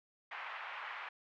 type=band-pass noise; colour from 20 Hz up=pink; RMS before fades=-45 dBFS; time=0.31-1.09 s; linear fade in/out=5 ms; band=880 to 2500 Hz; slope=24 dB/octave; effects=none